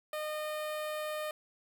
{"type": "tone with notch filter", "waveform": "sawtooth", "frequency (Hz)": 611, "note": "D#5", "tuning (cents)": -32, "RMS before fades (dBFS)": -37, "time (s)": [0.13, 1.31], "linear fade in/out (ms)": 2, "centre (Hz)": 6000, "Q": 1.4, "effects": []}